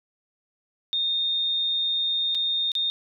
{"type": "tone with dropouts", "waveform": "sine", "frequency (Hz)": 3664, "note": "A#7", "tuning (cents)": -31, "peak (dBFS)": -22, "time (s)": [0.93, 2.9], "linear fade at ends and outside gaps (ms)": 0, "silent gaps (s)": [[2.347, 2.351], [2.718, 2.752]], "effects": []}